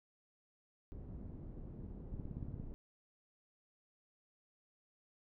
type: low-pass noise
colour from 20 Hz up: pink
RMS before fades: -48 dBFS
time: 0.92-2.74 s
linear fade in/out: 0 ms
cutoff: 280 Hz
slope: 12 dB/octave
type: click train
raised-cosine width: 5 ms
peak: -32 dBFS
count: 9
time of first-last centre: 2.14-2.6 s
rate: 17.4 Hz
effects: none